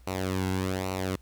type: tone with flanger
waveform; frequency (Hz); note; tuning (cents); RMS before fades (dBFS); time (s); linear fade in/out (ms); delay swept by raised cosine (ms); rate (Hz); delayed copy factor
sawtooth; 93.8; F#2; +24; -30; 0.07-1.16; 5; 0.59 to 1.69; 1.2; -0.7
effects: added 60 Hz sine -51 dBFS peak until 1.21 s + pink hiss -64 dBFS RMS until 1.21 s